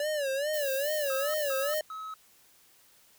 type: tone with vibrato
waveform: square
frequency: 573 Hz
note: D5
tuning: 43 cents flat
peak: -29 dBFS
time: 0-1.81 s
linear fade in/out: 2 ms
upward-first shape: sine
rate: 2.4 Hz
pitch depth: 130 cents each way
type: noise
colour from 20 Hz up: violet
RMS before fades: -38 dBFS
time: 0.53-1.8 s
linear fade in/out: 10 ms
type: tone bursts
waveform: triangle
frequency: 1284 Hz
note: E6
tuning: 46 cents flat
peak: -35 dBFS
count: 3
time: 1.1-2.14 s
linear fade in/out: 2 ms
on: 240 ms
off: 160 ms
effects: white hiss -61 dBFS RMS until 3.18 s